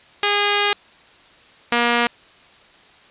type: tone pair in turn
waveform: 5% pulse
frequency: 409.5 / 238 Hz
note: G#4 / A#3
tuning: -24 / +36 cents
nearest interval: major sixth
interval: 940 cents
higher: first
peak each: -4 dBFS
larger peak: neither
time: 0.23-0.73 / 1.72-2.07 s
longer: first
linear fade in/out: 2 ms
effects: white hiss -49 dBFS RMS until 3.1 s + resampled to 8000 Hz